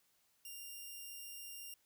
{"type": "tone", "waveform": "5% pulse", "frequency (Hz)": 2794, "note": "F7", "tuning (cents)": 0, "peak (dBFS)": -38, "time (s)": [0.45, 1.74], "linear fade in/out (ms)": 2, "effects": ["white hiss -75 dBFS RMS until 1.85 s"]}